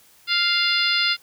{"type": "harmonic tone", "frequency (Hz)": 698.5, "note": "F5", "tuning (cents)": 0, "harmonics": [2, 3, 4, 5, 6, 7], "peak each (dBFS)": [-25, -25, -25, -25, -25, -25], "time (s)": [0.27, 1.17], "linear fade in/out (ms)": 50, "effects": ["white hiss -54 dBFS RMS until 1.22 s"]}